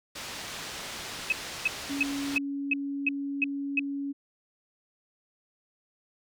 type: low-pass noise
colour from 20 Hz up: white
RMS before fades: -39 dBFS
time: 0.15-2.38 s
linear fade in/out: 10 ms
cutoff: 5200 Hz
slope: 12 dB/octave
type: tone bursts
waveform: sine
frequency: 2562 Hz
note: E7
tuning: 50 cents flat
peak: -21 dBFS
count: 8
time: 1.3-3.794 s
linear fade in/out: 2 ms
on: 23 ms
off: 330 ms
type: tone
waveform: sine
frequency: 280 Hz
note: C#4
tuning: 18 cents sharp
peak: -30 dBFS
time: 1.89-4.13 s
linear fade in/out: 20 ms
effects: none

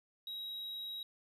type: tone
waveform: triangle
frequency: 3832 Hz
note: A#7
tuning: 47 cents sharp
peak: -39 dBFS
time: 0.27-1.03 s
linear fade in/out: 2 ms
effects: resampled to 32000 Hz

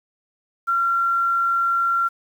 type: tone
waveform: sine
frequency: 1371 Hz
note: F6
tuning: 32 cents flat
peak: -17 dBFS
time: 0.67-2.09 s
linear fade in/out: 20 ms
effects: 8-bit

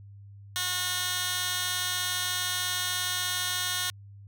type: tone with high-pass filter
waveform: 15% pulse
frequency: 363.2 Hz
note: F#4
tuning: 32 cents flat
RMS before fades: -30 dBFS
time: 0.56-3.9 s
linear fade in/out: 0 ms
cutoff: 2500 Hz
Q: 0.93
effects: added 100 Hz sine -45 dBFS peak until 4.27 s

